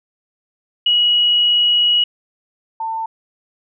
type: tone pair in turn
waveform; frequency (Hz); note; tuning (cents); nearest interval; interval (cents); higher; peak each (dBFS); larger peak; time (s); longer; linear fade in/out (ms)
sine; 2911 / 896; F#7 / A5; -29 / +31; octave + minor sixth; 2040; first; -11 / -20; first; 0.86-2.04 / 2.8-3.06; first; 5
effects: none